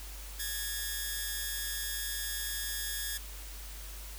5% pulse tone pair together, 1661.7 / 1800 Hz, G#6 / A6, +1 / +39 cents, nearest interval minor second, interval 138 cents, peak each -25 / -28 dBFS, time 0.39-3.18 s, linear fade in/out 10 ms, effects added 50 Hz sine -43 dBFS peak until 4.18 s + white hiss -48 dBFS RMS until 4.18 s

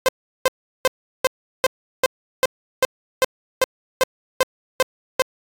sawtooth tone bursts, 519 Hz, C5, 14 cents flat, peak -9 dBFS, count 14, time 0.06-5.22 s, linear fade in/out 0 ms, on 25 ms, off 370 ms, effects AAC 48 kbps

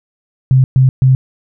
sine tone bursts at uneven times, 130.81 Hz, C3, in tune, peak -5 dBFS, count 3, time 0.51-0.64 / 0.76-0.89 / 1.02-1.15 s, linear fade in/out 0 ms, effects none

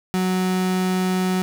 35% pulse tone, 185 Hz, F#3, in tune, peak -17 dBFS, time 0.14-1.42 s, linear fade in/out 0 ms, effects none

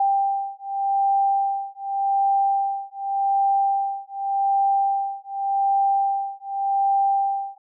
sine beating tone pair, 789 / 789.86 Hz, G5 / G5, +11 / +13 cents, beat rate 0.86 Hz, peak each -22 dBFS, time 0-7.58 s, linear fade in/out 5 ms, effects none

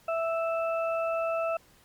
harmonic tone, 659.3 Hz, E5, in tune, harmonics 1 / 2 / 4, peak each -27 / -33 / -39 dBFS, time 0.08-1.57 s, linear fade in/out 5 ms, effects pink hiss -60 dBFS RMS until 1.84 s + MP3 96 kbps

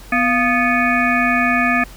harmonic tone with a mistuned harmonic, 246.9 Hz, B3, in tune, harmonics 1 / 3 / 5 / 7 / 9 / 10, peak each -19 / -21 / -21 / -19 / -22 / -22 dBFS, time 0.12-1.84 s, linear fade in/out 5 ms, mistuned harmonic 3, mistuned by -110 cents, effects added 45 Hz sine -37 dBFS peak until 1.96 s + pink hiss -42 dBFS RMS until 1.96 s

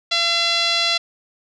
5% pulse tone with low-pass filter, 680 Hz, F5, 46 cents flat, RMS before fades -19 dBFS, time 0.11-0.98 s, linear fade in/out 10 ms, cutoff 4000 Hz, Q 2.7, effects none

